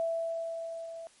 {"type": "tone with level ramp", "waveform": "sine", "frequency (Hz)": 662, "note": "E5", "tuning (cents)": 7, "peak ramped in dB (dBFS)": [-27, -40], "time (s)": [0, 1.07], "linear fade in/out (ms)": 0, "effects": ["white hiss -61 dBFS RMS until 1.2 s", "MP3 48 kbps"]}